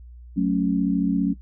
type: chord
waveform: sine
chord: F# minor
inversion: none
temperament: equal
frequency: 185 / 220 / 277.2 Hz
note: F#3 / A3 / C#4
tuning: 0 / 0 / 0 cents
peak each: -22 / -25 / -22 dBFS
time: 0.36-1.34 s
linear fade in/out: 20 ms
effects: noise-tail reverb RT60 0.1 s tail -18 dB re dry + added 60 Hz sine -40 dBFS peak until 1.41 s